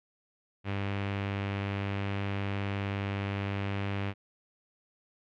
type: tone with low-pass filter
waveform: sawtooth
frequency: 99.4 Hz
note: G2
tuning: 25 cents sharp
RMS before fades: -33 dBFS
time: 0.64-4.14 s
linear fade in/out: 50 ms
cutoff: 2600 Hz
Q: 2.2
effects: none